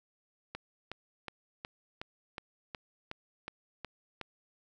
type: click train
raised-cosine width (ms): 0.3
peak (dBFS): -23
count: 11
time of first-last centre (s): 0.55-4.213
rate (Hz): 2.73
effects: none